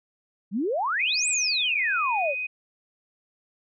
sine exponential two-way sweep, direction up then down, 177.3 to 8340 to 518 Hz, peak -23 dBFS, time 0.51-2.35 s, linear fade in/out 50 ms, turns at 1.28 s
sine tone with vibrato, 2489 Hz, D#7, in tune, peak -27 dBFS, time 0.99-2.47 s, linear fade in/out 10 ms, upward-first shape triangle, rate 2.3 Hz, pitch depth 11 cents each way
effects none

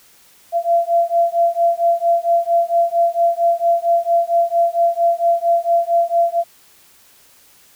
sine beating tone pair, 680 / 684.4 Hz, F5 / F5, -46 / -35 cents, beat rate 4.4 Hz, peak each -16 dBFS, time 0.52-6.44 s, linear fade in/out 50 ms, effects white hiss -50 dBFS RMS until 7.75 s

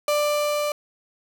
35% pulse tone with level ramp, 591 Hz, D5, 11 cents sharp, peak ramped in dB -17 to -21 dBFS, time 0.08-0.72 s, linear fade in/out 2 ms, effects none

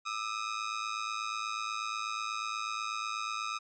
sawtooth ring-modulated tone, 1257 Hz, D#6, 17 cents sharp, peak -27 dBFS, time 0.05-3.59 s, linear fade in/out 20 ms, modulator 54.1 Hz, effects resampled to 16000 Hz

